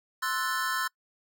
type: chord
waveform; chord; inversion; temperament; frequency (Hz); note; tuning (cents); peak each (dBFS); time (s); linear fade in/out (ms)
square; F# half-diminished seventh; second; equal; 1046.5 / 1318.5 / 1480 / 1760; C6 / E6 / F#6 / A6; 0 / 0 / 0 / 0; -34; 0.22-0.88; 10
effects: noise-tail reverb RT60 0.1 s tail -25 dB re dry